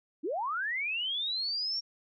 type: linear sweep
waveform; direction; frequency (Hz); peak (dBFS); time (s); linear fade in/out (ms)
sine; up; 261.6 to 5588; -30; 0.23-1.81; 20
effects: none